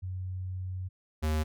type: tone pair in turn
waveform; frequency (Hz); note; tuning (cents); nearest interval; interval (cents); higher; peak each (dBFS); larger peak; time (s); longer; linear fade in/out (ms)
sine / square; 92.5 / 77.55; F#2 / D#2; 0 / -5; minor third; 305; first; -33 / -27; second; 0.02-0.89 / 1.22-1.44; first; 20
effects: none